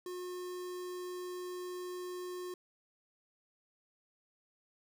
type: tone with notch filter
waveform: square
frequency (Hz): 360.7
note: F#4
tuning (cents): -44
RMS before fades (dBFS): -42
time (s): 0.06-2.54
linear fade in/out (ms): 2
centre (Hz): 2300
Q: 1.6
effects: none